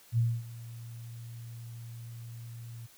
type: tone with ADSR envelope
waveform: sine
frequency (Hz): 116.54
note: A#2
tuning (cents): 0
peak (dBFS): -22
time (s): 0.12-2.87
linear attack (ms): 58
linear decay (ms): 250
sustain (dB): -19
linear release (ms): 15
effects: white hiss -58 dBFS RMS until 2.97 s